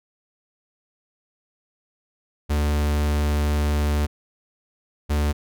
45% pulse tone pair in turn, 74 / 74 Hz, D2 / D2, +14 / +14 cents, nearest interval unison, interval 0 cents, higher neither, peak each -19 dBFS, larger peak neither, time 2.49-4.07 / 5.09-5.33 s, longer first, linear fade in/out 20 ms, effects none

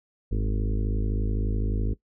harmonic tone with a mistuned harmonic, 51.8 Hz, G#1, 4 cents flat, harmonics 1 / 2 / 4 / 5 / 6 / 7 / 8 / 9, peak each -24 / -30 / -36 / -38 / -40 / -41 / -42 / -43 dBFS, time 0.31-1.94 s, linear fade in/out 10 ms, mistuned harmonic 1, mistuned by -140 cents, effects noise-tail reverb RT60 0.1 s tail -18 dB re dry

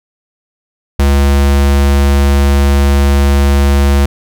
square tone, 70 Hz, C#2, 18 cents sharp, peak -7 dBFS, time 0.99-4.06 s, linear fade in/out 5 ms, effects none

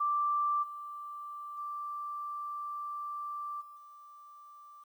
sine tone with level steps, 1174.7 Hz, D6, in tune, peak -27 / -40 / -36 / -48 / -50 dBFS, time 0-4.84 s, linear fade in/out 10 ms, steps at 0.62 / 1.57 / 3.6 / 3.76 s, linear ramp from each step 20 ms, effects 11-bit

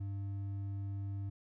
triangle tone with hard clipping, 99.1 Hz, G2, 19 cents sharp, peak -38 dBFS, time 0-1.3 s, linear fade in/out 10 ms, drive 8 dB, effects none

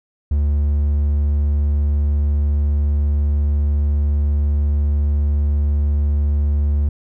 triangle tone, 72.8 Hz, D2, 15 cents flat, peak -12 dBFS, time 0.31-6.89 s, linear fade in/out 5 ms, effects none

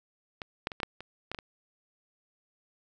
clicks, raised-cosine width 0.3 ms, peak -21 / -13 / -23 / -19 / -11 / -26 / -19 / -20 / -24 dBFS, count 9, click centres 0.418 / 0.671 / 0.718 / 0.802 / 0.832 / 1.006 / 1.316 / 1.347 / 1.388 s, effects none

